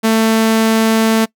sawtooth tone, 222.6 Hz, A3, 20 cents sharp, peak -6 dBFS, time 0.03-1.26 s, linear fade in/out 20 ms, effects noise-tail reverb RT60 0.1 s tail -23 dB re dry

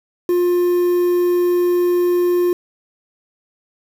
triangle tone with quantisation, 353.7 Hz, F4, 22 cents sharp, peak -11 dBFS, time 0.29-2.53 s, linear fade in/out 2 ms, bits 6, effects none

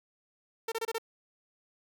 sawtooth tone bursts, 452.8 Hz, A4, 50 cents sharp, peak -27 dBFS, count 5, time 0.68-0.983 s, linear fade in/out 5 ms, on 39 ms, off 27 ms, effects none

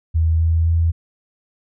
sine tone with pitch steps, 81 / 81.99 / 82.99 Hz, E2 / E2 / E2, -30 / -9 / +12 cents, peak -13 dBFS, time 0.14-0.92 s, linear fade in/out 20 ms, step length 260 ms, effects none

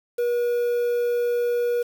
triangle tone with quantisation, 481.4 Hz, B4, 44 cents flat, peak -18 dBFS, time 0.18-1.83 s, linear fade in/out 10 ms, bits 7, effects none

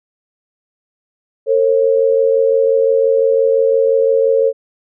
sine tone pair together, 453.7 / 539.5 Hz, A#4 / C#5, -47 / -47 cents, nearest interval minor third, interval 300 cents, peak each -12 / -13 dBFS, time 1.46-4.53 s, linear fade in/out 50 ms, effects none

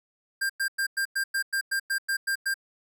square tone bursts, 1593 Hz, G6, 27 cents sharp, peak -25 dBFS, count 12, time 0.41-2.542 s, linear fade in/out 10 ms, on 86 ms, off 100 ms, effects none

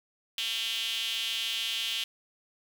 sawtooth tone with high-pass filter, 226.3 Hz, A3, 49 cents sharp, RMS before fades -32 dBFS, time 0.38-2.04 s, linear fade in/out 2 ms, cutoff 3100 Hz, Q 5.9, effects none

